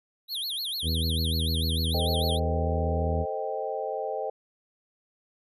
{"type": "tone with vibrato", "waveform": "square", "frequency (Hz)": 3714, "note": "A#7", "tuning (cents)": -7, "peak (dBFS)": -30, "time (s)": [0.28, 2.4], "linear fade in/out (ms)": 50, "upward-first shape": "sine", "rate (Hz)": 6.7, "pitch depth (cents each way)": 290}
{"type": "harmonic tone", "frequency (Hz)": 81, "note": "E2", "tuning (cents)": -30, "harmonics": [1, 2, 3, 4, 5, 6], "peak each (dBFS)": [-26, -33, -36, -43, -44, -43], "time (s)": [0.82, 3.26], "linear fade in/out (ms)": 50}
{"type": "chord", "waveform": "sine", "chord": "A half-diminished seventh", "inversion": "none", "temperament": "equal", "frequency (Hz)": [440, 523.3, 622.3, 784], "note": ["A4", "C5", "Eb5", "G5"], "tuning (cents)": [0, 0, 0, 0], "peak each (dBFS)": -34, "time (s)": [1.94, 4.3], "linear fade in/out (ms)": 5}
{"effects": ["resampled to 32000 Hz"]}